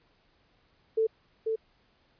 sine tone with echo, 444.1 Hz, A4, 16 cents sharp, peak -22 dBFS, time 0.97-1.07 s, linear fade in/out 10 ms, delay 490 ms, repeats 1, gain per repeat -4 dB, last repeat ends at 1.56 s, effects pink hiss -67 dBFS RMS until 2.19 s + resampled to 11025 Hz

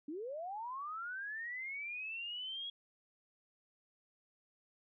sine linear sweep, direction up, 277.2 to 3331 Hz, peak -40 dBFS, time 0.08-2.7 s, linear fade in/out 5 ms, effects none

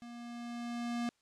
square tone with level ramp, 237.6 Hz, A#3, 33 cents sharp, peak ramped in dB -47 to -33 dBFS, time 0.02-1.09 s, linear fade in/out 0 ms, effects white hiss -75 dBFS RMS until 1.21 s + low-pass 7000 Hz 12 dB/octave

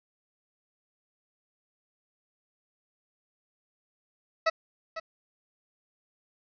20% pulse tone with echo, 648 Hz, E5, 30 cents flat, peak -16 dBFS, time 4.46-4.5 s, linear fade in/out 10 ms, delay 500 ms, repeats 1, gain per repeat -12 dB, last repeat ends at 5 s, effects resampled to 11025 Hz + 9-bit

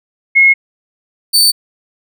sine / sawtooth tone pair in turn, 2166 / 4545 Hz, C#7 / C#8, -41 / +42 cents, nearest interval octave + minor second, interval 1283 cents, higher second, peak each -4 dBFS, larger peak neither, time 0.35-0.54 / 1.33-1.52 s, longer neither, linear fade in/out 20 ms, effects none

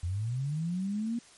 sine linear sweep, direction up, 82.41 to 239.2 Hz, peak -29 dBFS, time 0.03-1.19 s, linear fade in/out 5 ms, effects white hiss -56 dBFS RMS until 1.37 s + MP3 48 kbps

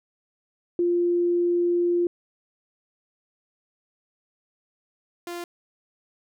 sine / sawtooth tone pair in turn, 348.6 / 347.3 Hz, F4 / F4, -3 / -10 cents, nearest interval unison, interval 7 cents, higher first, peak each -19 / -28 dBFS, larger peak first, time 0.79-2.07 / 5.27-5.44 s, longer first, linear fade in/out 2 ms, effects none

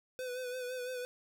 square tone with vibrato, 502 Hz, B4, 28 cents sharp, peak -38 dBFS, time 0.19-1.05 s, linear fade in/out 0 ms, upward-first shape sine, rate 5.9 Hz, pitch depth 39 cents each way, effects none

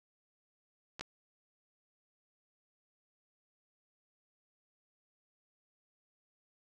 clicks, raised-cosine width 0.2 ms, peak -25 / -21 dBFS, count 2, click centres 0.995 / 1.01 s, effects none

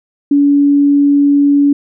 sine tone, 284.9 Hz, C#4, 48 cents sharp, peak -6 dBFS, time 0.31-1.73 s, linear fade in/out 5 ms, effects none

